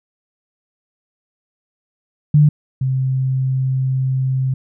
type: tone pair in turn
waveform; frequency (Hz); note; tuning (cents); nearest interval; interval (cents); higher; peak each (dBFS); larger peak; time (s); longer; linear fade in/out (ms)
sine; 148.7 / 131.41; D3 / C3; +22 / +8; major second; 214; first; -7 / -15; first; 2.34-2.49 / 2.81-4.54; second; 5
effects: none